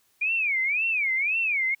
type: tone with vibrato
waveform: sine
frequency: 2364 Hz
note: D7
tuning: 11 cents sharp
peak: -22 dBFS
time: 0.21-1.75 s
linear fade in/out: 10 ms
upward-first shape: sine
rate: 1.9 Hz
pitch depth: 240 cents each way
effects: white hiss -66 dBFS RMS until 1.8 s